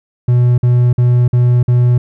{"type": "tone bursts", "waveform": "triangle", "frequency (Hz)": 122.6, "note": "B2", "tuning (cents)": -12, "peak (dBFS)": -5, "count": 5, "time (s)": [0.28, 1.98], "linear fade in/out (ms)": 5, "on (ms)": 300, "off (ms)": 50, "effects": []}